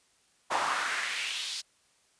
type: noise with high-pass filter sweep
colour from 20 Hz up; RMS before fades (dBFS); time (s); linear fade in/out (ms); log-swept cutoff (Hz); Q
brown; -32; 0.5-1.62; 20; 820 to 4500; 2.4
effects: white hiss -67 dBFS RMS until 2.19 s + resampled to 22050 Hz